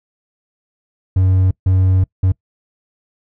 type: tone bursts at uneven times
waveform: triangle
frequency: 93.6 Hz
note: F#2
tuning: 20 cents sharp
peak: -8 dBFS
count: 3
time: 1.16-1.51 / 1.66-2.04 / 2.23-2.32 s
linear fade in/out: 5 ms
effects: noise-tail reverb RT60 0.1 s tail -24 dB re dry